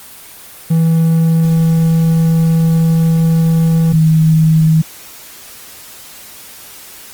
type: tone pair in turn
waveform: triangle / sine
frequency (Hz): 163.4 / 159.02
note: E3 / D#3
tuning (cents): -15 / +38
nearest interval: unison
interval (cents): 47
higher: first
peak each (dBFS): -6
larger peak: neither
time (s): 0.7-3.93 / 3.93-4.82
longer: first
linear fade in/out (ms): 10
effects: white hiss -35 dBFS RMS until 7.13 s + Opus 24 kbps